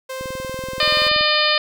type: tone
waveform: sawtooth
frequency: 523.3 Hz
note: C5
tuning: in tune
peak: -23 dBFS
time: 0.09-1.09 s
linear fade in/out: 10 ms
type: click train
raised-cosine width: 3 ms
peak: -21 dBFS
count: 22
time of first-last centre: 0.21-1.21 s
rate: 21 Hz
type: harmonic tone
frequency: 605 Hz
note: D#5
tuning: 49 cents flat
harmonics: 1 / 2 / 3 / 4 / 5 / 6 / 7 / 8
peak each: -23 / -23 / -23 / -23 / -23 / -23 / -23 / -23 dBFS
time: 0.8-1.58 s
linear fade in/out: 2 ms
effects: none